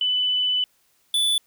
sine / square tone pair in turn, 2995 / 3475 Hz, F#7 / A7, +20 / -22 cents, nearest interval minor third, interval 258 cents, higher second, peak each -19 dBFS, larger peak neither, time 0.01-0.64 / 1.14-1.38 s, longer first, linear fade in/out 2 ms, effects white hiss -64 dBFS RMS until 1.46 s

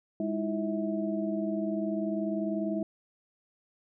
sine tone cluster, 204.3 / 318.3 / 338.5 / 647 Hz, G#3 / D#4 / E4 / E5, -28 / +39 / +46 / -32 cents, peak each -32 / -33 / -37 / -35 dBFS, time 0.2-2.83 s, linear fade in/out 2 ms, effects none

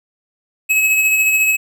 square tone with tremolo, 2569 Hz, E7, 45 cents flat, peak -11 dBFS, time 0.69-1.57 s, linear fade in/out 20 ms, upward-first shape sine, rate 14 Hz, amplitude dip 35%, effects none

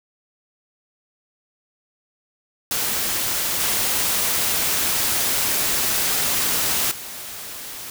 white noise with level steps, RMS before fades -23 / -21 / -34 dBFS, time 2.71-7.9 s, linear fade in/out 2 ms, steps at 3.6 / 6.91 s, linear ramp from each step 5 ms, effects none

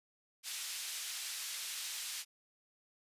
pink band-pass noise, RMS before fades -42 dBFS, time 0.43-2.25 s, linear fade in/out 50 ms, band 3000 to 12000 Hz, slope 12 dB/octave, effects resampled to 32000 Hz

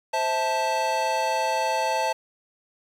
square chord, A minor, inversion first, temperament equal with one note detuned, 523.3 / 652.1 / 880 Hz, C5 / E5 / A5, 0 / -19 / 0 cents, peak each -30 / -29 / -25 dBFS, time 0.13-2.13 s, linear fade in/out 10 ms, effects low-pass 7000 Hz 12 dB/octave + 8-bit

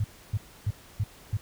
sine tone bursts, 103.83 Hz, G#2, in tune, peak -23 dBFS, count 5, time 0-1.37 s, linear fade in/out 5 ms, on 42 ms, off 290 ms, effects pink hiss -52 dBFS RMS until 1.41 s

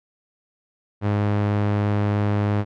sawtooth tone with low-pass filter, 103.1 Hz, G#2, 12 cents flat, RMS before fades -21 dBFS, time 1.01-2.65 s, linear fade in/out 50 ms, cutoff 2200 Hz, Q 0.54, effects none

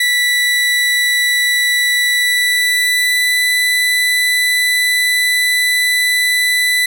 30% pulse tone with pitch glide, 1966 to 1988.8 Hz, B6 to B6, -8 to +12 cents, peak -9 dBFS, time 0-6.86 s, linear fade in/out 5 ms, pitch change +20 cents, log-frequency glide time 2.14-3.43 s, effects none

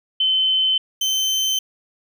sine / 30% pulse tone pair in turn, 3063 / 3086 Hz, G7 / G7, -41 / -28 cents, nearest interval unison, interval 13 cents, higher second, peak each -15 dBFS, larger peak neither, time 0.2-0.78 / 1.01-1.59 s, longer neither, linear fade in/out 5 ms, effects none

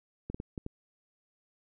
clicks, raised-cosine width 3 ms, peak -24 dBFS, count 5, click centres 0.3 / 0.345 / 0.401 / 0.578 / 0.664 s, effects none

